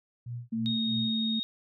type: tone with tremolo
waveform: sine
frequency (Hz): 120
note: B2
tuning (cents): -49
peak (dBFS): -33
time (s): 0.26-1.17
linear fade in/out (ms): 5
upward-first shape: sine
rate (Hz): 3.1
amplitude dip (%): 100
type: tone with pitch glide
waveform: sine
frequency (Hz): 225.4 to 221.8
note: A3 to A3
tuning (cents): +42 to +14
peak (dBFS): -28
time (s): 0.52-1.4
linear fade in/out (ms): 10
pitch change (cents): -28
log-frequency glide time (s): 0.68-0.97
type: tone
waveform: sine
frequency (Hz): 3729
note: A#7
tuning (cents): 0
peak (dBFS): -30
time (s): 0.66-1.43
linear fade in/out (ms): 0
effects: none